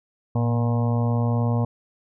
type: harmonic tone with a mistuned harmonic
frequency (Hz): 118.8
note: A#2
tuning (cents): +33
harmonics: 1 / 2 / 4 / 5 / 6 / 7 / 8 / 9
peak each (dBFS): -20 / -26 / -32 / -34 / -36 / -37 / -38 / -39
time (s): 0.35-1.65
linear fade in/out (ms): 5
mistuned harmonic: 1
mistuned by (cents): -52
effects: none